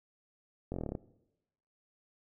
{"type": "slowing click train", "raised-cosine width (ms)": 2, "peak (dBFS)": -23, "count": 10, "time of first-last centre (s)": [0.72, 0.952], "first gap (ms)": 21, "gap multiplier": 1.05, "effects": ["noise-tail reverb RT60 0.9 s tail -19 dB re dry"]}